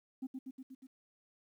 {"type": "tone with echo", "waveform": "sine", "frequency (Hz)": 261.6, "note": "C4", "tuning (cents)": 0, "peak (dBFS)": -35, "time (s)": [0.22, 0.27], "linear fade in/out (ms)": 10, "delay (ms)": 120, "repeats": 5, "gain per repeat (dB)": -3, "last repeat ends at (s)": 0.87, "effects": ["tanh soft clip ceiling -35 dBFS", "12-bit"]}